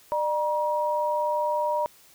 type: tone pair together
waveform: sine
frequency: 600 / 952.4 Hz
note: D5 / A#5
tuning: +37 / +37 cents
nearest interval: minor sixth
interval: 800 cents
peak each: -26 / -25 dBFS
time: 0.12-1.86 s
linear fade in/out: 0 ms
effects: white hiss -55 dBFS RMS until 2.14 s